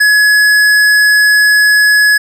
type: tone with tanh clipping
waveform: sine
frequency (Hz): 1691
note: G#6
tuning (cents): +31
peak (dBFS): -7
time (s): 0-2.18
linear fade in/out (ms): 10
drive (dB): 16
effects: none